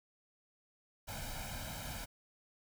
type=noise with comb filter; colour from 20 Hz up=pink; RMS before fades=-43 dBFS; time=1.07-2.06 s; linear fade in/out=20 ms; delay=1.3 ms; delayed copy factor=+0.85; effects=none